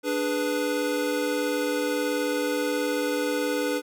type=chord; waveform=square; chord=G# diminished; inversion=second; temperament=equal; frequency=293.7 / 415.3 / 493.9 Hz; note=D4 / G#4 / B4; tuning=0 / 0 / 0 cents; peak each=-29 / -32 / -28 dBFS; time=0.03-3.82 s; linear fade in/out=50 ms; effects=none